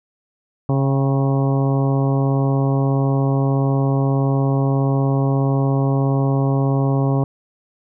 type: harmonic tone with a mistuned harmonic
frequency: 136.8 Hz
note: C#3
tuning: 23 cents flat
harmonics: 1 / 2 / 3 / 4 / 5 / 6 / 7 / 8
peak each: -16 / -22 / -26 / -28 / -30 / -32 / -33 / -34 dBFS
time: 0.69-7.24 s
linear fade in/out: 2 ms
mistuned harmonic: 6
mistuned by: -49 cents
effects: none